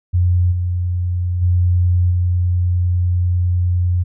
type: tone with level steps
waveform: sine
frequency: 89 Hz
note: F2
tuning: 33 cents sharp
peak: -11 / -16 / -11 / -13 dBFS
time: 0.13-4.04 s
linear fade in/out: 20 ms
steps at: 0.51 / 1.41 / 2.1 s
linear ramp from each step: 20 ms
effects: none